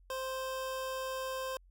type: tone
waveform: 25% pulse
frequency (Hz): 523.3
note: C5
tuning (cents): 0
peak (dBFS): -32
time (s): 0.1-1.57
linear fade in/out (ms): 2
effects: added 45 Hz sine -58 dBFS peak until 1.7 s